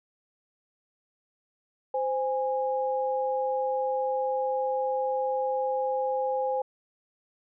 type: tone pair together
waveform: sine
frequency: 519 / 823.9 Hz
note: C5 / G#5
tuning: -14 / -14 cents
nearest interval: minor sixth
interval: 800 cents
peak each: -27 / -29 dBFS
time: 1.94-6.62 s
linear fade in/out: 5 ms
effects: none